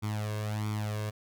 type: tone with flanger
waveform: sawtooth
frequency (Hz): 106.3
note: G#2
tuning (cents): +41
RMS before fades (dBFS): -33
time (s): 0.02-1.11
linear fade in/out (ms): 20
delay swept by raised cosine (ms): 0.87 to 1.87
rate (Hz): 1.5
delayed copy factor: +0.75
effects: none